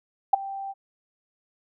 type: tone with ADSR envelope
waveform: sine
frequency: 784 Hz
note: G5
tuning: in tune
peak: -10 dBFS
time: 0.33-0.74 s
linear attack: 7 ms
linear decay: 13 ms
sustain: -21 dB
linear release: 36 ms
effects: none